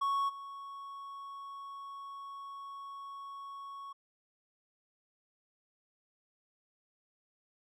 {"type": "tone with level steps", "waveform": "triangle", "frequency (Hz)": 1108.7, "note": "C#6", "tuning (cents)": 0, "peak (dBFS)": [-27, -41], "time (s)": [0.01, 3.93], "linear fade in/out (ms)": 10, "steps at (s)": 0.28, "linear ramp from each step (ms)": 20, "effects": []}